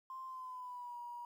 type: tone with pitch glide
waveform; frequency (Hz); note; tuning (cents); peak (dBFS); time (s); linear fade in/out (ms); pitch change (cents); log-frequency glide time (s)
triangle; 1046.5 to 959.6; C6 to A#5; 0 to +50; -40; 0.1-1.25; 2; -150; 0.26-0.97
effects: tanh soft clip ceiling -42 dBFS + 12-bit